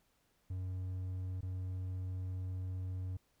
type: tone with dropouts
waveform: triangle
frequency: 92.5 Hz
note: F#2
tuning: in tune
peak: -35 dBFS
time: 0.5-3.17 s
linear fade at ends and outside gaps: 5 ms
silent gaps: 1.409-1.428 s
effects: pink hiss -75 dBFS RMS until 3.4 s